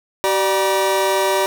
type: tone cluster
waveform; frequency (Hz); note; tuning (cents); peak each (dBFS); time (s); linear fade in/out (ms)
40% pulse; 382.4 / 592 / 957; G4 / D5 / A#5; -43 / +14 / +45; -19; 0.24-1.46; 0
effects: none